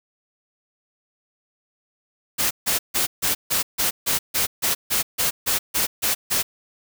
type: noise bursts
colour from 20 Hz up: white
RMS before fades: -21 dBFS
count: 15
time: 2.38-6.43 s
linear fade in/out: 20 ms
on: 130 ms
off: 150 ms
effects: none